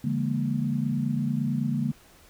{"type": "tone cluster", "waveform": "sine", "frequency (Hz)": [143.7, 169, 205.3, 234.4], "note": ["D3", "E3", "G#3", "A#3"], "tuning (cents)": [-37, 43, -20, 10], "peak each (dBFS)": [-28, -35, -30, -28], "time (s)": [0.04, 1.92], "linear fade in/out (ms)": 5, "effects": ["pink hiss -55 dBFS RMS until 2.29 s"]}